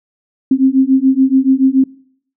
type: beating tone pair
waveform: sine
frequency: 261.6 / 268.6 Hz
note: C4 / C4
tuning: 0 / +46 cents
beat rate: 7 Hz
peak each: -11 dBFS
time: 0.51-1.84 s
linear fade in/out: 5 ms
effects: noise-tail reverb RT60 0.6 s tail -22 dB re dry